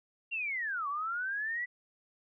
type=linear two-way sweep; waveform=sine; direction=down then up; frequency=2794 to 1108.7 to 1985 Hz; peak=-32 dBFS; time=0.31-1.66 s; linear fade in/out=20 ms; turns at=0.88 s; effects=none